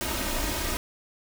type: noise with comb filter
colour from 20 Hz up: pink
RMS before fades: -29 dBFS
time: 0.01-0.77 s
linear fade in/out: 0 ms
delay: 3.2 ms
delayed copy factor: +0.7
effects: none